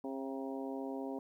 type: harmonic tone with a mistuned harmonic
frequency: 134.8 Hz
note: C#3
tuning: 48 cents flat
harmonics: 2 / 3 / 4 / 5 / 6 / 7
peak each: -40 / -44 / -46 / -48 / -50 / -51 dBFS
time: 0.04-1.19 s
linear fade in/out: 2 ms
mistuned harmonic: 6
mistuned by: -51 cents
effects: 12-bit